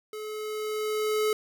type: tone with level ramp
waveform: square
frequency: 428.7 Hz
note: A4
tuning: 45 cents flat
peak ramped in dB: -36 to -23 dBFS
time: 0.13-1.33 s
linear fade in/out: 2 ms
effects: none